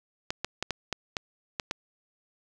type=clicks; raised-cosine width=0.2 ms; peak=-12 dBFS; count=8; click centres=0.305 / 0.446 / 0.626 / 0.707 / 0.927 / 1.168 / 1.598 / 1.711 s; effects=none